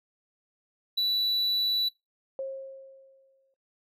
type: tone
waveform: triangle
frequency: 3951 Hz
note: B7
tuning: in tune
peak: -22 dBFS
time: 0.97-1.89 s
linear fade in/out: 10 ms
type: tone with exponential decay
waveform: sine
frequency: 537 Hz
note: C5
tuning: 45 cents sharp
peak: -29 dBFS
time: 2.39-3.54 s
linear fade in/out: 1 ms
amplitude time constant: 250 ms
effects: noise-tail reverb RT60 0.2 s tail -21 dB re dry